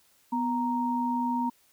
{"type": "tone pair together", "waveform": "sine", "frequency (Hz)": [246.9, 932.2], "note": ["B3", "A#5"], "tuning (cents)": [0, 0], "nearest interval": "octave + major seventh", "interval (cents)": 2300, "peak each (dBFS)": -28, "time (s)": [0.32, 1.5], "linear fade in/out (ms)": 10, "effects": ["white hiss -64 dBFS RMS until 1.72 s"]}